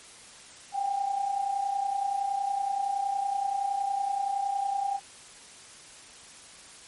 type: tone pair together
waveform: sine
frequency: 768 / 798.7 Hz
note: G5 / G5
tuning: -36 / +32 cents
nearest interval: minor second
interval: 68 cents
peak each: -33 / -27 dBFS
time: 0.72-5 s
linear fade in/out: 50 ms
effects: white hiss -49 dBFS RMS until 6.87 s + MP3 48 kbps